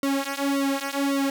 sawtooth tone with flanger, 276.9 Hz, C#4, 2 cents flat, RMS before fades -25 dBFS, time 0.03-1.3 s, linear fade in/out 2 ms, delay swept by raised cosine 1.2 to 3.9 ms, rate 1.8 Hz, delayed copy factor -0.95, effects none

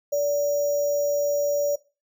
sine tone with sample-and-hold, 577 Hz, D5, 31 cents flat, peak -20 dBFS, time 0.12-1.76 s, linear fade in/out 10 ms, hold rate 6300 Hz, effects noise-tail reverb RT60 0.3 s tail -19 dB re dry

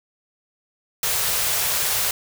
white band-stop noise, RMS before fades -22 dBFS, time 1.03-2.11 s, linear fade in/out 2 ms, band 180 to 390 Hz, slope 48 dB/octave, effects none

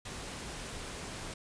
pink noise, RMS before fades -42 dBFS, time 0.05-1.34 s, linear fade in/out 5 ms, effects resampled to 22050 Hz

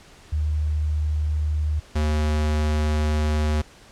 sine / square tone pair in turn, 76 / 76 Hz, D#2 / D#2, -40 / -40 cents, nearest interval unison, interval 0 cents, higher neither, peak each -20 dBFS, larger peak neither, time 0.32-1.8 / 1.95-3.62 s, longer second, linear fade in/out 10 ms, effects pink hiss -49 dBFS RMS until 3.91 s + low-pass 8000 Hz 12 dB/octave

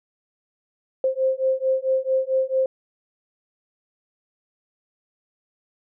sine beating tone pair, 523.3 / 527.8 Hz, C5 / C5, 0 / +15 cents, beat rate 4.5 Hz, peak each -22 dBFS, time 1.04-2.66 s, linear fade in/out 2 ms, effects none

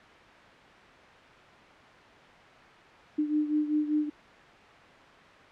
sine beating tone pair, 300.4 / 305.5 Hz, D4 / D#4, +39 / -32 cents, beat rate 5.1 Hz, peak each -26 / -31 dBFS, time 3.18-4.1 s, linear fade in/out 10 ms, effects white hiss -51 dBFS RMS until 5.51 s + low-pass 2000 Hz 12 dB/octave

